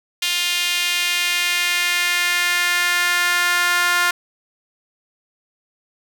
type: tone with high-pass filter sweep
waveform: sawtooth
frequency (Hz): 352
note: F4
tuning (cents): +14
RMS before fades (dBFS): -19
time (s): 0.22-4.11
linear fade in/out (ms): 5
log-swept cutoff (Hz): 2900 to 1400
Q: 2.1
effects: none